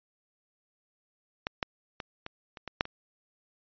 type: clicks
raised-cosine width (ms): 0.3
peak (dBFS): -14 / -12 / -20 / -22 / -27 / -21 / -7 / -24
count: 8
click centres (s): 1.469 / 1.628 / 2.002 / 2.264 / 2.572 / 2.677 / 2.809 / 2.854
effects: resampled to 11025 Hz